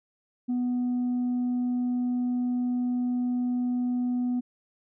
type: tone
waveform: sine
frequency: 246.9 Hz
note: B3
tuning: in tune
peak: -22 dBFS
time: 0.48-4.41 s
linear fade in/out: 20 ms
effects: tanh soft clip ceiling -23 dBFS